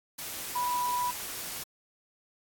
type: tone in noise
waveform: sine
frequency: 983 Hz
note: B5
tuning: 8 cents flat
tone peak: -27 dBFS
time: 0.55-1.11 s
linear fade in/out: 10 ms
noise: white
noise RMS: -38 dBFS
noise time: 0.18-1.64 s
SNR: +8 dB
effects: AAC 64 kbps